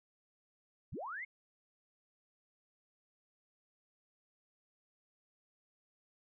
sine linear sweep, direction up, 40.95 to 2217 Hz, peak -40 dBFS, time 0.92-1.25 s, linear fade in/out 10 ms, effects none

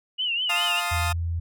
sine tone with vibrato, 2883 Hz, F#7, 46 cents flat, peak -23 dBFS, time 0.18-0.81 s, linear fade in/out 20 ms, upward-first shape triangle, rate 4.9 Hz, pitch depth 130 cents each way
20% pulse chord, F dominant seventh, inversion none, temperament equal, 698.5 / 880 / 1046.5 / 1244.5 Hz, F5 / A5 / C6 / Eb6, 0 / 0 / 0 / 0 cents, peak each -25 / -27 / -30 / -24 dBFS, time 0.49-1.13 s, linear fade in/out 10 ms
sine tone, 84.1 Hz, E2, 35 cents sharp, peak -24 dBFS, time 0.91-1.4 s, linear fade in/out 10 ms
effects none

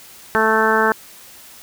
harmonic tone, 220 Hz, A3, in tune, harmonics 1 / 2 / 3 / 4 / 5 / 6 / 7 / 8, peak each -24 / -19 / -25 / -20 / -22 / -22 / -19 / -24 dBFS, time 0.35-0.92 s, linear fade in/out 0 ms, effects white hiss -42 dBFS RMS until 1.62 s

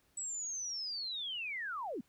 sine linear sweep, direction down, 7902 to 192.5 Hz, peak -37 dBFS, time 0.17-2.01 s, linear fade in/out 5 ms, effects pink hiss -72 dBFS RMS until 2.08 s

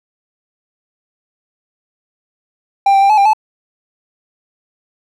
triangle tone with pitch steps, 792 / 783 / 792 / 856 / 796 / 865 Hz, G5 / G5 / G5 / A5 / G5 / A5, +18 / -2 / +18 / -48 / +26 / -30 cents, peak -5 dBFS, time 2.86-3.334 s, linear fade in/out 5 ms, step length 79 ms, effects none

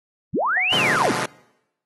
sine linear two-way sweep, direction up then down, 80.9 to 3136 to 80.9 Hz, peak -18 dBFS, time 0.33-1.13 s, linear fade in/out 20 ms, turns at 0.75 s
sine tone with exponential decay, 740 Hz, F#5, in tune, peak -24 dBFS, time 0.57-0.93 s, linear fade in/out 2 ms, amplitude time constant 78 ms
5% pulse chord, B diminished seventh, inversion none, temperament equal, 123.47 / 146.83 / 174.61 / 207.7 Hz, B2 / D3 / F3 / Ab3, 0 / 0 / 0 / 0 cents, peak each -17 dBFS, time 0.72-1.26 s, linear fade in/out 5 ms
effects noise-tail reverb RT60 0.9 s tail -24 dB re dry + AAC 32 kbps

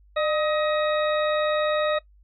harmonic tone with a mistuned harmonic, 630 Hz, D#5, 21 cents sharp, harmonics 1 / 2 / 3 / 4 / 6, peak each -22 / -28 / -33 / -37 / -34 dBFS, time 0.16-1.99 s, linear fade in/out 10 ms, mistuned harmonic 1, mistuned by -70 cents, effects noise-tail reverb RT60 0.1 s tail -19 dB re dry + added 50 Hz sine -52 dBFS peak until 2.23 s

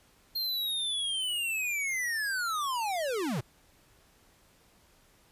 square linear sweep, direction down, 4234 to 103.83 Hz, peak -30 dBFS, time 0.35-3.41 s, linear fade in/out 10 ms, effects pink hiss -63 dBFS RMS until 5.31 s + resampled to 32000 Hz

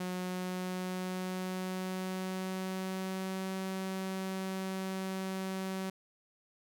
sawtooth tone with pitch glide, 182.3 to 189.82 Hz, F#3 to F#3, -25 to +45 cents, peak -31 dBFS, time 0-5.9 s, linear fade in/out 5 ms, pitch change +70 cents, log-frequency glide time 0.13-3.54 s, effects none

